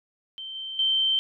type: tone with level steps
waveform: sine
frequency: 3115 Hz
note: G7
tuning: 12 cents flat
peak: -34 / -32 / -20 dBFS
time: 0.38-1.19 s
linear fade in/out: 0 ms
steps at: 0.55 / 0.79 s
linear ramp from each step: 2 ms
effects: none